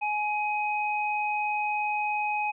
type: tone pair together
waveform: sine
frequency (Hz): 840 / 2517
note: G#5 / D#7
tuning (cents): +19 / +19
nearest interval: octave + perfect fifth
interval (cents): 1900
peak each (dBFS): -27 / -30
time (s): 0.01-2.52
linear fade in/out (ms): 20
effects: none